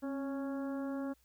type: harmonic tone with a mistuned harmonic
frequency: 277.2 Hz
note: C#4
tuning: in tune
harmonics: 1 / 2 / 3 / 4 / 5 / 6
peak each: -36 / -43 / -51 / -52 / -53 / -57 dBFS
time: 0.02-1.14 s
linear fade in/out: 20 ms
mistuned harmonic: 1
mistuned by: -40 cents
effects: added 60 Hz sine -70 dBFS peak until 1.24 s + white hiss -72 dBFS RMS until 1.24 s